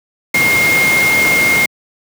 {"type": "tone in noise", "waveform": "sine", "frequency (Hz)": 2133, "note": "C7", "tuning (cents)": 33, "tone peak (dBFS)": -10, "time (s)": [0.34, 1.66], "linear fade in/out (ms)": 5, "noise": "pink", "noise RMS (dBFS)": -17, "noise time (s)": [0.34, 1.66], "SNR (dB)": 4, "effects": ["high-pass 150 Hz 12 dB/octave"]}